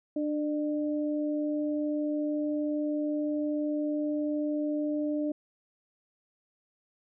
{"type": "tone pair together", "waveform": "sine", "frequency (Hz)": [297.8, 601], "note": ["D4", "D5"], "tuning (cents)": [24, 40], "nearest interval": "octave", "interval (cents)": 1216, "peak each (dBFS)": [-28, -34], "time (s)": [0.16, 5.32], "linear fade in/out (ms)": 5, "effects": []}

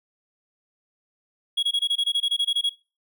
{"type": "tone bursts", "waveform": "triangle", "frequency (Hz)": 3322, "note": "G#7", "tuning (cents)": 0, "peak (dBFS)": -18, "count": 14, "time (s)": [1.57, 2.696], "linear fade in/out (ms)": 10, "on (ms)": 60, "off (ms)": 22, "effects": ["noise-tail reverb RT60 0.3 s tail -19 dB re dry"]}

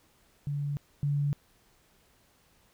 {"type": "tone pair in turn", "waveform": "sine", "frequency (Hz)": [143.7, 143.7], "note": ["D3", "D3"], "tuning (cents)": [-37, -37], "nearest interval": "unison", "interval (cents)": 0, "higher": "neither", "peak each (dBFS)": [-29, -25], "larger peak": "second", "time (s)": [[0.47, 0.77], [1.03, 1.33]], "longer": "neither", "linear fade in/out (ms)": 0, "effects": ["pink hiss -65 dBFS RMS until 2.73 s"]}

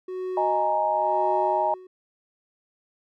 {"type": "tone with tremolo", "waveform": "triangle", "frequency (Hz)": 370, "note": "F#4", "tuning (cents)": 0, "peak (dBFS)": -25, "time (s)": [0.08, 1.87], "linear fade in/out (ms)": 5, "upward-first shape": "sine", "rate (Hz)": 0.98, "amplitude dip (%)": 85}
{"type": "chord", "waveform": "sine", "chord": "D# suspended fourth", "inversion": "none", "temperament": "equal", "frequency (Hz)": [622.3, 830.6, 932.3], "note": ["D#5", "G#5", "A#5"], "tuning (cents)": [0, 0, 0], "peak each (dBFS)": -25, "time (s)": [0.37, 1.74], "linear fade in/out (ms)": 2}
{"effects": []}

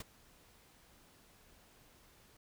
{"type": "noise with ADSR envelope", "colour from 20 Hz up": "pink", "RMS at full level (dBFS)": -42, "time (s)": [0, 2.37], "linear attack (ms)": 4, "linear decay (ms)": 21, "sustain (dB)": -22, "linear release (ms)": 5, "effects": []}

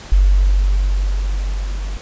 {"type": "tone with level ramp", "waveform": "sine", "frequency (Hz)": 47.52, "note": "F#1", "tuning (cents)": 47, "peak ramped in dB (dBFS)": [-7, -21], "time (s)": [0.12, 1.97], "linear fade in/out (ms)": 0, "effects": ["pink hiss -36 dBFS RMS until 2.01 s", "resampled to 16000 Hz"]}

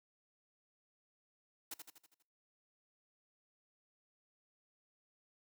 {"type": "noise with echo", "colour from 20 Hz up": "white", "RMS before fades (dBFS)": -44, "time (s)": [1.71, 1.74], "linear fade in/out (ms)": 5, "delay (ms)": 81, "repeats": 6, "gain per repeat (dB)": -5, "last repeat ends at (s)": 2.226, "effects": ["noise-tail reverb RT60 0.5 s tail -22 dB re dry", "high-pass 200 Hz 12 dB/octave"]}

